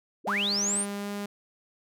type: linear sweep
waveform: sine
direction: up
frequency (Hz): 207.7 to 9560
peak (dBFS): -25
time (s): 0.24-0.86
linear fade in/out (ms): 50
type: tone with pitch glide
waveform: sawtooth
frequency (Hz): 202 to 203.3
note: G#3 to G#3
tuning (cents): -48 to -37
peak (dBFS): -28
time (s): 0.27-1.26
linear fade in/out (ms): 5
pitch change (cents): +11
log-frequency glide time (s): 0.96-1.09
effects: none